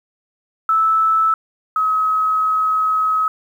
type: tone pair in turn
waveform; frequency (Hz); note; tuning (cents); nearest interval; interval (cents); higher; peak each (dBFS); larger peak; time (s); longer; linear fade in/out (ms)
sine; 1311 / 1276.6; E6 / D#6; -10 / +44; unison; 46; first; -12 / -14; first; 0.69-1.34 / 1.76-3.28; second; 2
effects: 8-bit